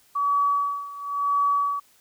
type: tone with tremolo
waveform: sine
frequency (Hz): 1139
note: C#6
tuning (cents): +47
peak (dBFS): -18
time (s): 0.15-1.8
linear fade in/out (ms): 10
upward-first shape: sine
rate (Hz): 0.96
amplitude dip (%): 85
effects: white hiss -59 dBFS RMS until 2 s